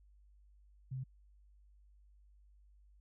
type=tone; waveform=sine; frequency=130.81 Hz; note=C3; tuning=in tune; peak=-38 dBFS; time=0.91-1.04 s; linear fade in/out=10 ms; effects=added 50 Hz sine -61 dBFS peak until 3 s